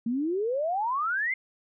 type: exponential sweep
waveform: sine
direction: up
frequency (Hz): 223.3 to 2142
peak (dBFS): -25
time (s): 0.06-1.34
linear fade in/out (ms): 5
effects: none